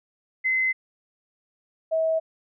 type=tone pair in turn; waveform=sine; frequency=2051 / 644.3 Hz; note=C7 / E5; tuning=-35 / -40 cents; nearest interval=octave + minor sixth; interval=2005 cents; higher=first; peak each=-20 dBFS; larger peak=neither; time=0.44-0.73 / 1.91-2.2 s; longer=neither; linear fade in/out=20 ms; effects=none